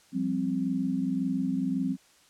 sine chord, F suspended second, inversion none, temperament just, 174.61 / 196.44 / 261.9 Hz, F3 / G3 / C4, 0 / +4 / +2 cents, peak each -33 / -31 / -28 dBFS, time 0.12-1.97 s, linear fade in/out 50 ms, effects white hiss -60 dBFS RMS until 2.29 s + low-pass 9000 Hz 12 dB/octave

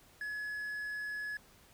triangle tone, 1696 Hz, G#6, 36 cents sharp, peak -35 dBFS, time 0.21-1.37 s, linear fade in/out 2 ms, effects pink hiss -62 dBFS RMS until 1.73 s

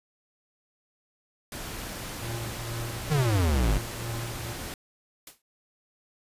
pink noise, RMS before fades -37 dBFS, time 1.52-4.74 s, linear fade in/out 2 ms
square tone with tremolo, 115.9 Hz, A#2, 10 cents flat, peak -32 dBFS, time 2.22-4.53 s, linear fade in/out 10 ms, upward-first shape triangle, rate 2.2 Hz, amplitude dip 70%
square exponential sweep, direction down, 159.8 to 45 Hz, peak -22 dBFS, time 3.1-3.79 s, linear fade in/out 20 ms
white noise with exponential decay, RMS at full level -40 dBFS, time 5.27-5.42 s, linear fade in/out 2 ms, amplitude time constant 31 ms
effects resampled to 32000 Hz

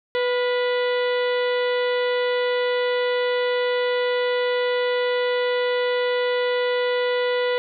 harmonic tone with a mistuned harmonic, 493.9 Hz, B4, in tune, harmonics 1 / 2 / 3 / 4 / 5 / 6 / 7 / 8 / 9, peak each -20 / -31 / -33 / -30 / -40 / -36 / -36 / -40 / -47 dBFS, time 0.15-7.58 s, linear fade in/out 0 ms, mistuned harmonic 3, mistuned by -50 cents, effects none

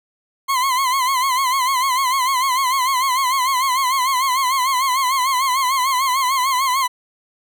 40% pulse tone with vibrato, 1046 Hz, C6, 1 cent flat, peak -15 dBFS, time 0.48-6.88 s, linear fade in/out 20 ms, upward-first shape sine, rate 6.7 Hz, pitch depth 93 cents each way, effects none

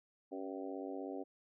harmonic tone with a mistuned harmonic, 96.1 Hz, G2, 34 cents flat, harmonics 3 / 4 / 5 / 6 / 7 / 8, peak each -44 / -46 / -48 / -50 / -51 / -52 dBFS, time 0.31-1.24 s, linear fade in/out 20 ms, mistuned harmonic 3, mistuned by -55 cents, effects none

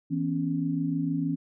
sine tone cluster, 162.9 / 249.8 / 276.4 Hz, E3 / B3 / C#4, -20 / +20 / -5 cents, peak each -29 / -33 / -28 dBFS, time 0.1-1.36 s, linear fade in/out 20 ms, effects none

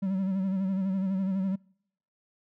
triangle tone with vibrato, 191.2 Hz, G3, 43 cents flat, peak -24 dBFS, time 0.02-1.56 s, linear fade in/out 10 ms, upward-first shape sine, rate 12 Hz, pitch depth 53 cents each way, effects noise-tail reverb RT60 0.7 s tail -26 dB re dry

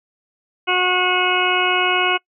harmonic tone, 363.9 Hz, F#4, 29 cents flat, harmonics 1 / 2 / 3 / 4 / 6 / 7 / 8, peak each -23 / -23 / -23 / -23 / -23 / -23 / -23 dBFS, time 0.67-2.18 s, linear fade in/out 20 ms, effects noise-tail reverb RT60 0.1 s tail -24 dB re dry

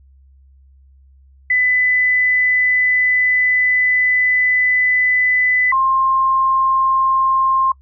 sine tone pair in turn, 2001 / 1060 Hz, B6 / C6, +22 / +22 cents, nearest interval major seventh, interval 1100 cents, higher first, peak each -12 dBFS, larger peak neither, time 1.5-5.72 / 5.72-7.72 s, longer first, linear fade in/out 5 ms, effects noise-tail reverb RT60 0.1 s tail -24 dB re dry + added 67 Hz sine -45 dBFS peak until 7.81 s

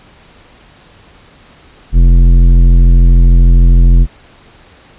triangle tone with tanh clipping, 43.35 Hz, F1, 12 cents flat, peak -4 dBFS, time 1.92-4.07 s, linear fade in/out 50 ms, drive 16 dB, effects pink hiss -42 dBFS RMS until 4.98 s + resampled to 8000 Hz

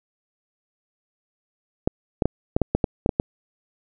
clicks, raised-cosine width 2 ms, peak -5 dBFS, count 10, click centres 1.875 / 2.222 / 2.256 / 2.565 / 2.617 / 2.75 / 2.842 / 3.061 / 3.092 / 3.199 s, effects none

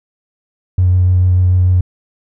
triangle tone with vibrato, 90.9 Hz, F#2, 30 cents flat, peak -4 dBFS, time 0.78-1.81 s, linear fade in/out 5 ms, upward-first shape triangle, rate 6.8 Hz, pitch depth 17 cents each way, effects tanh soft clip ceiling -5 dBFS

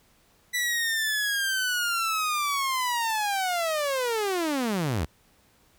sawtooth linear sweep, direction down, 1978 to 64.6 Hz, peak -21 dBFS, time 0.53-5.06 s, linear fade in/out 20 ms, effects pink hiss -62 dBFS RMS until 5.78 s

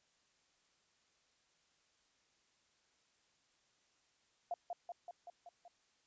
sine tone with echo, 698.5 Hz, F5, in tune, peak -36 dBFS, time 4.51-4.54 s, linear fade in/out 2 ms, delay 190 ms, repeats 6, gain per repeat -3 dB, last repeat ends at 5.68 s, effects white hiss -75 dBFS RMS until 6.06 s + resampled to 16000 Hz

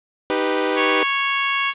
sawtooth chord, Eb augmented, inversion none, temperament equal, 311.1 / 392 / 493.9 Hz, Eb4 / G4 / B4, 0 / 0 / 0 cents, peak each -20 / -19 / -18 dBFS, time 0.3-1.03 s, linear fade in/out 0 ms
harmonic tone, 553 Hz, C#5, 4 cents flat, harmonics 2 / 3 / 4 / 5 / 6, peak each -23 / -27 / -23 / -25 / -28 dBFS, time 0.75-1.74 s, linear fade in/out 50 ms
effects resampled to 8000 Hz + 8-bit

